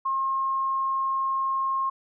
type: tone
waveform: sine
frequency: 1072 Hz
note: C6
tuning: 42 cents sharp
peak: -23 dBFS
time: 0.05-1.9 s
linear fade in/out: 10 ms
effects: none